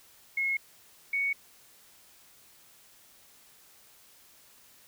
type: tone pair in turn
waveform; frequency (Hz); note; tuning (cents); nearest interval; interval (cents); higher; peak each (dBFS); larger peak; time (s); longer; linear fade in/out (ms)
sine; 2169 / 2226; C#7 / C#7; -38 / +7; unison; 45; second; -26; neither; 0.37-0.57 / 1.13-1.33; neither; 5
effects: white hiss -58 dBFS RMS until 4.87 s